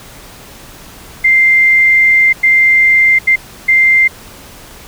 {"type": "tone bursts at uneven times", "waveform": "sine", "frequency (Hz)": 2093, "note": "C7", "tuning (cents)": 0, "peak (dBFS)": -5, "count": 4, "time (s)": [[1.24, 2.33], [2.43, 3.19], [3.27, 3.36], [3.68, 4.08]], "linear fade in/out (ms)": 10, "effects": ["pink hiss -35 dBFS RMS until 4.87 s"]}